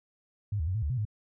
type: tone with pitch steps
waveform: sine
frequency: 103.1 / 77.3 / 92.1 / 110 / 73.4 / 127.1 / 106 Hz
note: G#2 / D#2 / F#2 / A2 / D2 / C3 / G#2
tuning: -12 / -11 / -7 / 0 / 0 / -50 / +36 cents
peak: -27 dBFS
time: 0.52-1.052 s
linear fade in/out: 5 ms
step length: 76 ms
effects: none